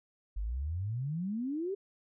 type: exponential sweep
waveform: sine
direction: up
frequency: 46.93 to 408.1 Hz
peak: -32 dBFS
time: 0.36-1.75 s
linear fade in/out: 10 ms
effects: none